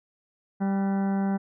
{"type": "harmonic tone with a mistuned harmonic", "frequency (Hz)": 196, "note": "G3", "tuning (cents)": 0, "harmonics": [1, 2, 3, 4, 5, 6, 7, 8, 9, 10], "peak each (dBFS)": [-23, -37, -40, -35, -44, -49, -48, -45, -54, -53], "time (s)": [0.6, 1.38], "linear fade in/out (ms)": 20, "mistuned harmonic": 8, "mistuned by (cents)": -57, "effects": []}